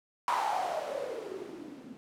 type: noise with low-pass filter sweep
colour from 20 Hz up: violet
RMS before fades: -35 dBFS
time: 0.28-1.97 s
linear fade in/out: 0 ms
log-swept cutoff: 1000 to 230 Hz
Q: 7.8
effects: none